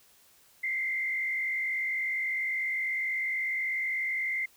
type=tone with frequency modulation; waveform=sine; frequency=2084 Hz; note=C7; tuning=7 cents flat; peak=-28 dBFS; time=0.63-4.46 s; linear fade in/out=10 ms; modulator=48.2 Hz; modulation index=1.2; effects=white hiss -61 dBFS RMS until 4.56 s